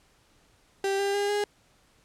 35% pulse tone with pitch steps, 392 / 398.6 / 405.4 / 412.2 Hz, G4 / G4 / G#4 / G#4, 0 / +29 / -42 / -13 cents, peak -23 dBFS, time 0.84-1.44 s, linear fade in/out 2 ms, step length 150 ms, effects pink hiss -63 dBFS RMS until 2.04 s + low-pass 10000 Hz 12 dB/octave

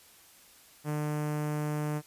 sawtooth tone with notch filter, 150 Hz, D3, 37 cents sharp, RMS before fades -32 dBFS, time 0.84-2.02 s, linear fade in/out 50 ms, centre 3900 Hz, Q 0.61, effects white hiss -57 dBFS RMS until 2.06 s + resampled to 32000 Hz

